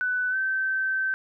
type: tone with pitch glide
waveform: sine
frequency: 1496 to 1546.1 Hz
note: F#6 to G6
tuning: +19 to -24 cents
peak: -23 dBFS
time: 0.01-1.14 s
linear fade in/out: 0 ms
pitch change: +57 cents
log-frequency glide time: 0.3-0.36 s
effects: none